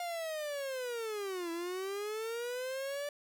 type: linear two-way sweep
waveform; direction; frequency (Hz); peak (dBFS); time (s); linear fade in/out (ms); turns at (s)
45% pulse; down then up; 709 to 331 to 584; -36; 0-3.09; 2; 1.51
effects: none